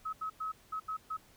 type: tone bursts at uneven times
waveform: sine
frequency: 1282 Hz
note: E6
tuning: 49 cents flat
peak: -34 dBFS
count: 6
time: 0.05-0.13 / 0.21-0.3 / 0.4-0.52 / 0.72-0.8 / 0.88-0.97 / 1.1-1.17 s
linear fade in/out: 10 ms
effects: pink hiss -62 dBFS RMS until 1.36 s